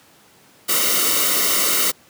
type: noise with comb filter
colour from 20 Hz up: white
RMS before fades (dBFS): -18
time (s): 0.68-1.92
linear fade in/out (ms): 20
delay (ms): 1.2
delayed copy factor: -0.7
effects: pink hiss -51 dBFS RMS until 2.09 s + high-pass 150 Hz 12 dB/octave